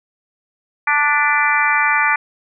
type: harmonic tone with a mistuned harmonic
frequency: 293.7 Hz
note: D4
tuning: in tune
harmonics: 3 / 4 / 5 / 6 / 7 / 8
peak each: -20 / -20 / -20 / -20 / -20 / -20 dBFS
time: 0.87-2.16 s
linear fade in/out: 5 ms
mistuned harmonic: 7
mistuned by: -37 cents
effects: none